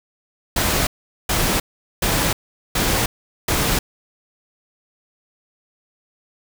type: noise bursts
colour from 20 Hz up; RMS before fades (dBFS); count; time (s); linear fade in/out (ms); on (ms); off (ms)
pink; -19; 5; 0.56-3.79; 5; 310; 420
effects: none